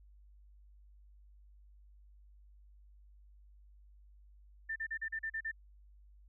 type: tone bursts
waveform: sine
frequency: 1787 Hz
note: A6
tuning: 26 cents sharp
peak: -35 dBFS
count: 8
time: 4.69-5.516 s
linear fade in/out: 10 ms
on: 70 ms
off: 38 ms
effects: added 50 Hz sine -57 dBFS peak until 6.28 s